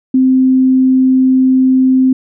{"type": "tone", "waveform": "sine", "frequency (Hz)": 260, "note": "C4", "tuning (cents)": -11, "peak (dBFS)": -6, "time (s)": [0.14, 2.13], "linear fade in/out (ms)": 5, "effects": []}